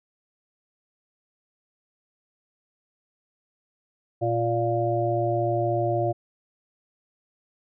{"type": "harmonic tone", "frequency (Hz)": 116.54, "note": "A#2", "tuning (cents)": 0, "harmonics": [1, 3, 5, 6], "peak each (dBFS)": [-27, -27, -27, -27], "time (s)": [4.21, 6.13], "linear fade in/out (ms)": 20, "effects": []}